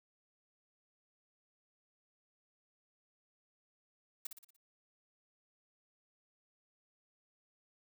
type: noise with echo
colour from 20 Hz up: blue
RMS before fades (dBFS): -40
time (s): 4.25-4.27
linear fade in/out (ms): 5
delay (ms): 59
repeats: 5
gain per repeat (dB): -6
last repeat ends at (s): 4.565
effects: none